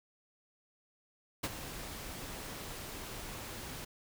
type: noise with ADSR envelope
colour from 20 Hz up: pink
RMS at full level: -33 dBFS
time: 1.43-3.85 s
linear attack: 11 ms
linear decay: 38 ms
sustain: -11 dB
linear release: 9 ms
effects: none